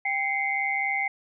sine tone cluster, 791 / 2078 / 2222 Hz, G5 / C7 / C#7, +15 / -12 / +4 cents, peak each -30 / -26 / -31 dBFS, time 0.05-1.08 s, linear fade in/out 5 ms, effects none

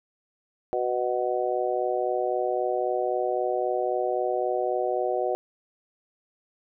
harmonic tone, 123.8 Hz, B2, 5 cents sharp, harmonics 3 / 4 / 5 / 6, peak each -29 / -29 / -29 / -29 dBFS, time 0.73-5.35 s, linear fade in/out 0 ms, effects none

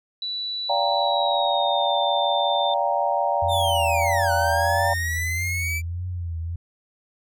sine tone with pitch glide, 3951 to 3581 Hz, B7 to A7, 0 to +30 cents, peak -26 dBFS, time 0.22-2.74 s, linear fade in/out 2 ms, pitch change -170 cents, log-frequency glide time 0.96-1.96 s
sine chord, G minor seventh, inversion second, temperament equal with one note detuned, 577.6 / 698.5 / 784 / 932.3 Hz, D5 / F5 / G5 / Bb5, -29 / 0 / 0 / 0 cents, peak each -25 dBFS, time 0.69-4.94 s, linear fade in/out 10 ms
sine tone with vibrato, 86.3 Hz, F2, 20 cents flat, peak -26 dBFS, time 3.42-6.56 s, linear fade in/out 5 ms, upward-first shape triangle, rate 1.6 Hz, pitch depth 100 cents each way
45% pulse linear two-way sweep, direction down then up, 3683 to 1467 to 2339 Hz, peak -25 dBFS, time 3.48-5.82 s, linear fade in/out 50 ms, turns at 4.32 s
effects none

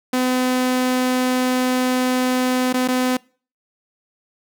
sawtooth tone with dropouts, 253.7 Hz, B3, 47 cents sharp, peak -13 dBFS, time 0.13-3.17 s, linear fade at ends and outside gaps 5 ms, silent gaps 2.728-2.74 / 2.877-2.884 s, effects noise-tail reverb RT60 0.4 s tail -24 dB re dry

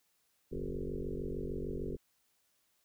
sine tone with frequency modulation, 201.7 Hz, G3, 50 cents sharp, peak -35 dBFS, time 0.51-1.97 s, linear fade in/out 20 ms, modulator 46.6 Hz, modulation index 5.3, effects white hiss -75 dBFS RMS until 2.84 s

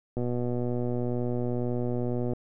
click train, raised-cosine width 2 ms, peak -18 dBFS, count 265, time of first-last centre 0.17-2.334 s, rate 122 Hz, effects none

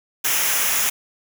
white noise with comb filter, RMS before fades -20 dBFS, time 0.24-0.9 s, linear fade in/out 10 ms, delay 0.23 ms, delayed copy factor -0.6, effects none

